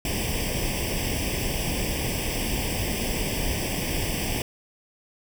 pink noise with comb filter, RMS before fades -27 dBFS, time 0.05-4.42 s, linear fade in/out 2 ms, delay 0.37 ms, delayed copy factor +0.95, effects none

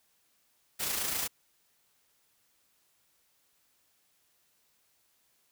white noise with amplitude modulation, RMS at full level -31 dBFS, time 0.79-1.28 s, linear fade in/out 20 ms, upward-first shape sine, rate 27.7 Hz, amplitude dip 40%, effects white hiss -71 dBFS RMS until 5.51 s

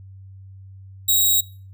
5% pulse tone, 3819 Hz, A#7, 41 cents sharp, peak -7 dBFS, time 1.08-1.41 s, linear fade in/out 10 ms, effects noise-tail reverb RT60 0.4 s tail -23 dB re dry + added 96 Hz sine -39 dBFS peak until 1.73 s

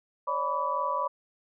sine tone cluster, 550 / 594 / 989 / 1146 Hz, C#5 / D5 / B5 / D6, -14 / +20 / +2 / -43 cents, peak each -35 / -36 / -29 / -31 dBFS, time 0.27-1.08 s, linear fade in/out 10 ms, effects none

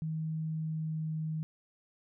sine tone with pitch glide, 158.4 to 157.31 Hz, D#3 to D#3, +31 to +19 cents, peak -32 dBFS, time 0.02-1.43 s, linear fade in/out 0 ms, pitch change -12 cents, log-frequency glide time 0.46-1.12 s, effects none

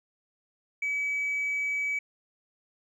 triangle tone with tanh clipping, 2284 Hz, D7, 49 cents flat, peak -27 dBFS, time 0.82-1.99 s, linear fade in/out 5 ms, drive 5 dB, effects none

